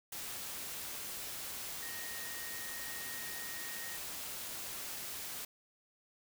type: tone in noise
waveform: sine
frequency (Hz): 1864.7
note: A#6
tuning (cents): 0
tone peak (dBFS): -47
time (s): 1.82-3.97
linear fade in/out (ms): 5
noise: white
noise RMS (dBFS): -43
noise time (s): 0.12-5.45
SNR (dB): -7
effects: none